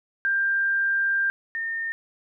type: tone pair in turn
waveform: sine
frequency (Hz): 1589 / 1820.9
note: G6 / A#6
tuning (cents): +23 / -41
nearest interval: major second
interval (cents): 236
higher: second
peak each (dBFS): -20 / -26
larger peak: first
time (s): 0.25-1.3 / 1.55-1.92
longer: first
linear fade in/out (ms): 0
effects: none